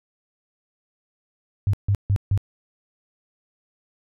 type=tone bursts; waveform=sine; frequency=100 Hz; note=G2; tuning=35 cents sharp; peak=-16 dBFS; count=4; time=1.67-2.376 s; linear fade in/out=0 ms; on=64 ms; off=150 ms; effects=none